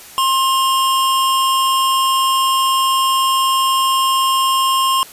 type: tone pair together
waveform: square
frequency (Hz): 1060 / 2844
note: C6 / F7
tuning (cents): +22 / +31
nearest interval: octave + perfect fourth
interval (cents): 1709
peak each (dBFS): -14 / -22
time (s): 0.18-5.03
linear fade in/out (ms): 0
effects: white hiss -38 dBFS RMS until 5.12 s + resampled to 32000 Hz